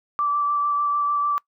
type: tone with vibrato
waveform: sine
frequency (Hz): 1164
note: D6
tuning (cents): -16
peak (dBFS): -19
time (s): 0.19-1.38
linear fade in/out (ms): 0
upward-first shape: square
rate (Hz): 6.7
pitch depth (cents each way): 10
effects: noise-tail reverb RT60 0.1 s tail -23 dB re dry